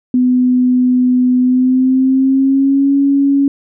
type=tone with pitch glide; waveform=sine; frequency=251 to 278.5 Hz; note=B3 to C#4; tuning=+28 to +8 cents; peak=-8 dBFS; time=0.14-3.48 s; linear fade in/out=2 ms; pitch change=+180 cents; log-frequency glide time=1.39-2.94 s; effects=none